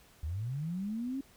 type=linear sweep; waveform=sine; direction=up; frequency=69.3 to 277.2 Hz; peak=-33 dBFS; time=0.23-1.21 s; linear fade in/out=5 ms; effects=pink hiss -61 dBFS RMS until 1.36 s